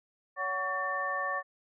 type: tone cluster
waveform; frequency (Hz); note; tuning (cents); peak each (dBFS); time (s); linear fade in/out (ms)
sine; 563 / 744 / 1128 / 1791; C#5 / F#5 / C#6 / A6; +27 / +9 / +30 / +30; -38 / -39 / -33 / -34; 0.36-1.43; 50
effects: none